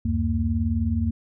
sine tone cluster, 75.4 / 94.8 / 228.8 Hz, D2 / F#2 / A#3, +46 / +43 / -32 cents, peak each -25 dBFS, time 0.05-1.11 s, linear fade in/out 5 ms, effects none

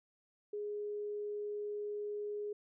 sine tone, 415.3 Hz, G#4, in tune, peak -37 dBFS, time 0.53-2.53 s, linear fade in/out 5 ms, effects none

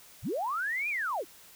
sine linear two-way sweep, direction up then down, 49 to 2489 to 266.1 Hz, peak -29 dBFS, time 0.22-1.25 s, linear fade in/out 50 ms, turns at 0.89 s, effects white hiss -54 dBFS RMS until 1.55 s

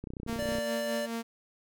click train, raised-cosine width 3 ms, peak -26 dBFS, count 18, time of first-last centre 0.04-0.585 s, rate 31.2 Hz
sawtooth tone with tremolo, 230 Hz, A#3, 23 cents flat, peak -28 dBFS, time 0.27-1.23 s, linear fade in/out 20 ms, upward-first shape sine, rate 4.8 Hz, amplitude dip 50%
square tone, 587 Hz, D5, 1 cent flat, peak -32 dBFS, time 0.38-1.07 s, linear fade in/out 20 ms
effects none

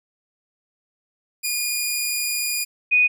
10% pulse / sine tone pair in turn, 2439 / 2480 Hz, D#7 / D#7, -35 / -6 cents, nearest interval unison, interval 29 cents, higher second, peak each -13 dBFS, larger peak neither, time 1.43-2.65 / 2.91-3.08 s, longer first, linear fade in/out 20 ms, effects none

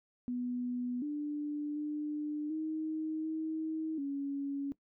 sine tone with pitch steps, 246.4 / 295.3 / 299 / 313.9 / 316.9 / 279.8 Hz, B3 / D4 / D4 / D#4 / D#4 / C#4, -4 / +10 / +31 / +15 / +32 / +16 cents, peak -33 dBFS, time 0.28-4.72 s, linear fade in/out 0 ms, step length 740 ms, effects noise-tail reverb RT60 0.1 s tail -19 dB re dry

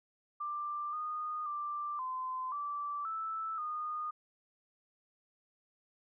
sine tone with pitch steps, 1183 / 1230 / 1180 / 1028 / 1164 / 1316 / 1227 Hz, D6 / D#6 / D6 / C6 / D6 / E6 / D#6, +12 / -20 / +8 / -31 / -16 / -3 / -25 cents, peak -35 dBFS, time 0.4-4.11 s, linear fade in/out 10 ms, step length 530 ms, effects none

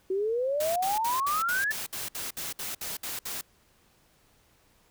sine exponential sweep, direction up, 370 to 1767 Hz, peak -25 dBFS, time 0.1-1.72 s, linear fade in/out 5 ms
white noise bursts, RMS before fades -35 dBFS, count 13, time 0.6-3.412 s, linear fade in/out 5 ms, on 160 ms, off 61 ms
effects pink hiss -64 dBFS RMS until 4.9 s

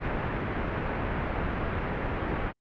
pink low-pass noise, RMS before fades -30 dBFS, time 0-2.53 s, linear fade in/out 50 ms, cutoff 2200 Hz, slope 24 dB/octave, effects Opus 48 kbps

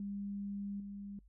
sine tone with level steps, 200.7 Hz, G3, 41 cents sharp, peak -38 / -43 dBFS, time 0-1.19 s, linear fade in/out 2 ms, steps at 0.8 s, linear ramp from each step 2 ms, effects noise-tail reverb RT60 0.1 s tail -26 dB re dry + added 50 Hz sine -60 dBFS peak until 1.28 s

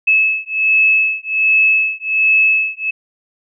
sine beating tone pair, 2596 / 2597.3 Hz, E7 / E7, -27 / -26 cents, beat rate 1.3 Hz, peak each -14 dBFS, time 0.07-2.91 s, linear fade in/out 10 ms, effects none

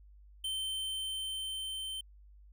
square tone with level ramp, 3100 Hz, G7, 20 cents flat, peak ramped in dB -34 to -38 dBFS, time 0.44-2.01 s, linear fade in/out 5 ms, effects added 50 Hz sine -54 dBFS peak until 2.52 s

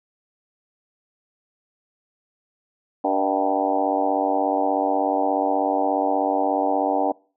harmonic tone with a mistuned harmonic, 96.6 Hz, G2, 25 cents flat, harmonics 3 / 4 / 5 / 6 / 7 / 8 / 9 / 10, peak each -25 / -33 / -28 / -26 / -28 / -23 / -29 / -34 dBFS, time 3.04-7.12 s, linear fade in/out 5 ms, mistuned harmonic 6, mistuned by +63 cents, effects noise-tail reverb RT60 0.4 s tail -24 dB re dry

